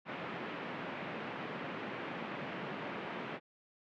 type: band-pass noise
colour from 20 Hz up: pink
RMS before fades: -42 dBFS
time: 0.05-3.4 s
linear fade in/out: 50 ms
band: 160 to 2700 Hz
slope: 24 dB/octave
effects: none